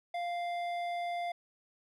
sine tone with hard clipping, 697 Hz, F5, 4 cents flat, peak -35 dBFS, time 0.14-1.32 s, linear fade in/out 5 ms, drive 10 dB, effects none

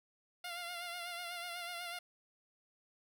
10% pulse tone with vibrato, 698.5 Hz, F5, in tune, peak -33 dBFS, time 0.44-1.99 s, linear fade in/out 5 ms, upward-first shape sine, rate 8.1 Hz, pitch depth 41 cents each way, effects none

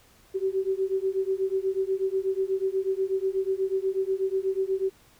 sine beating tone pair, 379.2 / 387.4 Hz, F#4 / G4, +43 / -20 cents, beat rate 8.2 Hz, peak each -27 / -27 dBFS, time 0.34-4.9 s, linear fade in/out 20 ms, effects pink hiss -58 dBFS RMS until 5.19 s

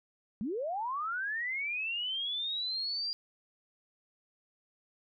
sine linear sweep, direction up, 187.4 to 4805 Hz, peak -32 dBFS, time 0.41-3.13 s, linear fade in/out 0 ms, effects none

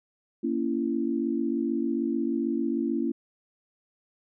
sine chord, A# diminished, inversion none, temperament just, 233.1 / 279.7 / 335.6 Hz, A#3 / C#4 / E4, 0 / +16 / +31 cents, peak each -29 dBFS, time 0.43-3.12 s, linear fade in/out 10 ms, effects none

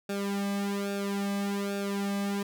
sawtooth tone with flanger, 200 Hz, G3, 35 cents sharp, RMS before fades -31 dBFS, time 0.09-2.43 s, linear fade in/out 5 ms, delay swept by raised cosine 0.97 to 2.17 ms, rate 1.2 Hz, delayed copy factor -0.85, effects none

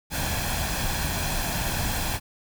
pink noise with comb filter, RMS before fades -27 dBFS, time 0.1-2.2 s, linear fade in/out 50 ms, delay 1.2 ms, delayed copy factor +0.55, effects none

